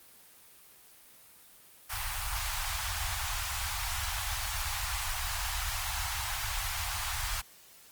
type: band-stop noise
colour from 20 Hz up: pink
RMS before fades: -34 dBFS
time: 1.89-7.42 s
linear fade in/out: 20 ms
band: 100 to 750 Hz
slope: 48 dB/octave
effects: white hiss -56 dBFS RMS until 7.91 s + Opus 32 kbps